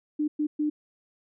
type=tone bursts at uneven times; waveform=sine; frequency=300.2 Hz; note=D4; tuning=38 cents sharp; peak=-23 dBFS; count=3; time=0.19-0.28 / 0.39-0.47 / 0.59-0.7 s; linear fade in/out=10 ms; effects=none